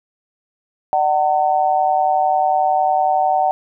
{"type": "tone with amplitude modulation", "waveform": "sine", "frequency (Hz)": 755, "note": "F#5", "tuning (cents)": 35, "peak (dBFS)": -9, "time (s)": [0.93, 3.51], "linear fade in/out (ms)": 0, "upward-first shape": "sine", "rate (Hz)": 151, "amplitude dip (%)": 90, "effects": []}